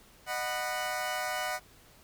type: chord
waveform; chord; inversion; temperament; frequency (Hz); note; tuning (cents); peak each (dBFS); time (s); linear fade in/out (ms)
20% pulse; B major; first; equal with one note detuned; 613.3 / 740 / 987.8; D#5 / F#5 / B5; -25 / 0 / 0; -32 / -29 / -34; 0.26-1.6; 50
effects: pink hiss -58 dBFS RMS until 2.03 s